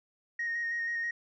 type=tone with vibrato; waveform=sine; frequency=1864.7 Hz; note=A#6; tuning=in tune; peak=-29 dBFS; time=0.39-1.11 s; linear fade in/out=5 ms; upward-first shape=square; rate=6.2 Hz; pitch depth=13 cents each way; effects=tanh soft clip ceiling -27 dBFS